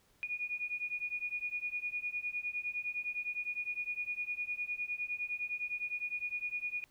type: beating tone pair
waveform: sine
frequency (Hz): 2446 / 2455.8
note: D#7 / D#7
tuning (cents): -30 / -23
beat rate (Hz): 9.8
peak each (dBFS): -39 / -38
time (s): 0.23-6.84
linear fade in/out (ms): 0
effects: pink hiss -69 dBFS RMS until 6.9 s